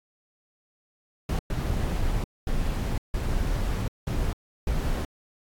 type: noise bursts at uneven times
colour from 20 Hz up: brown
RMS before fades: -26 dBFS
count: 6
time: 1.29-1.39 / 1.5-2.24 / 2.47-2.98 / 3.14-3.88 / 4.07-4.33 / 4.67-5.05 s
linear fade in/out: 2 ms
effects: AAC 64 kbps